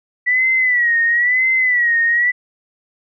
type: tone with vibrato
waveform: sine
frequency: 1955 Hz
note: B6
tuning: 18 cents flat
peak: -12 dBFS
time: 0.26-2.32 s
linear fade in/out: 20 ms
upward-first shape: sine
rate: 1 Hz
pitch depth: 95 cents each way
effects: none